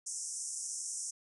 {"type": "band-pass noise", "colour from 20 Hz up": "white", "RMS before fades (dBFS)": -40, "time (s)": [0.06, 1.11], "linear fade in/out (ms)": 10, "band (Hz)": [5500, 9600], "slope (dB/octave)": 96, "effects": []}